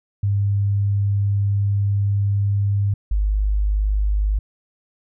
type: tone pair in turn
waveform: sine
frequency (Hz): 100.6 / 51.02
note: G2 / G#1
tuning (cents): +45 / -30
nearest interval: octave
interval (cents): 1175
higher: first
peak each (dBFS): -16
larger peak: neither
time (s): 0.23-2.94 / 3.11-4.39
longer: first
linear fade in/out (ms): 5
effects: none